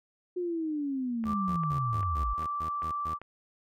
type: linear sweep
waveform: sine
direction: down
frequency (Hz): 363.5 to 46.88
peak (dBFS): -29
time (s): 0.36-2.34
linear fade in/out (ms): 10
type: click train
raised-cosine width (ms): 0.5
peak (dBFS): -29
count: 6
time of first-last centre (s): 1.24-3.216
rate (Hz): 2.53
type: tone bursts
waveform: sawtooth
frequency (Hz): 79.5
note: D#2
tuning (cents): +38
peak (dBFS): -35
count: 9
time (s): 1.25-3.145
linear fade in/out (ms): 10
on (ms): 95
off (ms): 130
type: tone with pitch glide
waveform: sine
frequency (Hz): 1174.7 to 1167.3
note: D6 to D6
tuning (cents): 0 to -11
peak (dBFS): -30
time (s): 1.25-3.19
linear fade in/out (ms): 50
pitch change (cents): -11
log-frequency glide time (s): 1.38-1.71
effects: none